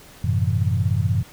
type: chord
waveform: sine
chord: F# half-diminished seventh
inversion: none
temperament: equal with one note detuned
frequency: 94.06 / 110 / 130.81 / 164.81 Hz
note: F#2 / A2 / C3 / E3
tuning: +29 / 0 / 0 / 0 cents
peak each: -21 / -22 / -25 / -27 dBFS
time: 0.24-1.23 s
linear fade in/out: 5 ms
effects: pink hiss -46 dBFS RMS until 1.32 s